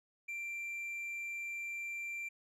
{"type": "tone", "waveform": "triangle", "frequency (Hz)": 2359, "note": "D7", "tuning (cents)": 7, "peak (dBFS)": -37, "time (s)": [0.28, 2.29], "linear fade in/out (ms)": 10, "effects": ["resampled to 32000 Hz"]}